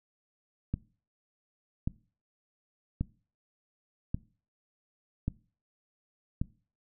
click train, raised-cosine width 5 ms, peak -17 dBFS, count 6, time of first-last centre 0.74-6.415 s, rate 0.881 Hz, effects noise-tail reverb RT60 0.4 s tail -21 dB re dry

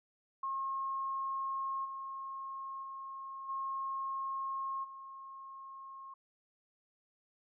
sine tone with level steps, 1078 Hz, C#6, 49 cents flat, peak -34 / -40 / -42 / -35 / -46 dBFS, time 0.43-6.14 s, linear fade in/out 5 ms, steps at 1.84 / 2.82 / 3.48 / 4.83 s, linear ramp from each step 20 ms, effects none

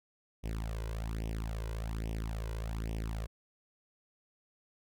sawtooth tone with flanger, 55 Hz, A1, in tune, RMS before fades -37 dBFS, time 0.43-3.27 s, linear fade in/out 20 ms, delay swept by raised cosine 0.34 to 2.04 ms, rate 1.2 Hz, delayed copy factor +0.85, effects none

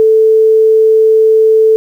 sine tone, 440 Hz, A4, in tune, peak -4 dBFS, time 0-1.76 s, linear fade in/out 0 ms, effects 7-bit

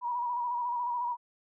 sine tone with vibrato, 967 Hz, B5, 37 cents flat, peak -29 dBFS, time 0.01-1.17 s, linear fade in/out 50 ms, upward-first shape square, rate 14 Hz, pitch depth 37 cents each way, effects none

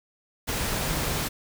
sine tone in noise, 156.8 Hz, D#3, 14 cents sharp, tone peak -35 dBFS, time 0.79-1.24 s, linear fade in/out 20 ms, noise pink, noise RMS -28 dBFS, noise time 0.47-1.29 s, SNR -10 dB, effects none

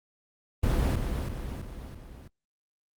brown noise with echo, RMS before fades -25 dBFS, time 0.63-0.96 s, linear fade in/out 5 ms, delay 330 ms, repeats 4, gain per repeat -5 dB, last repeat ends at 2.28 s, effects Opus 24 kbps

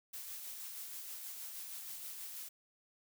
blue noise with tremolo, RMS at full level -45 dBFS, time 0.13-2.49 s, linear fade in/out 10 ms, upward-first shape sine, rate 6.3 Hz, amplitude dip 30%, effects none

